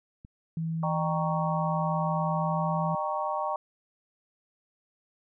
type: click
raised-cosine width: 5 ms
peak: -34 dBFS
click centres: 0.249 s
type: tone with pitch glide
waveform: sine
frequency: 162.8 to 163.93 Hz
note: E3 to E3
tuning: -21 to -9 cents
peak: -28 dBFS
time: 0.57-2.95 s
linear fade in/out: 2 ms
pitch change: +12 cents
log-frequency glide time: 2.36-2.64 s
type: chord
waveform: sine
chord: Eb dominant seventh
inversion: none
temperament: equal with one note detuned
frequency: 607.3 / 784 / 932.3 / 1108.7 Hz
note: Eb5 / G5 / Bb5 / Db6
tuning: -42 / 0 / 0 / 0 cents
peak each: -33 dBFS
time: 0.83-3.56 s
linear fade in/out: 2 ms
effects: none